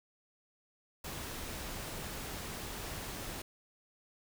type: noise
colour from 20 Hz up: pink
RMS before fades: -42 dBFS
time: 1.04-3.42 s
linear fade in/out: 5 ms
effects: none